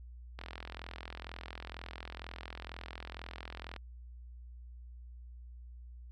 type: click train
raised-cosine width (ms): 0.3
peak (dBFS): -27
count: 143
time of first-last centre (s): 0.39-3.763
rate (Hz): 42.1
effects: added 60 Hz sine -47 dBFS peak until 6.11 s